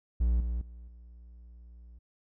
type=tone with level steps; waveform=triangle; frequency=59 Hz; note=A#1; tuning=22 cents sharp; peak=-21 / -27 / -42 / -46 dBFS; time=0.2-1.99 s; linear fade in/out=10 ms; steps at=0.4 / 0.61 / 0.88 s; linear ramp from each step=2 ms; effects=none